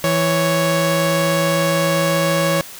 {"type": "tone pair together", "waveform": "sawtooth", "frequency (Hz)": [165.02, 554.4], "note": ["E3", "C#5"], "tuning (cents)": [2, 0], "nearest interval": "octave + major sixth", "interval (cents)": 2098, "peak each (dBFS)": [-15, -13], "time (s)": [0.04, 2.61], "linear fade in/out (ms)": 0, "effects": ["white hiss -36 dBFS RMS until 2.79 s"]}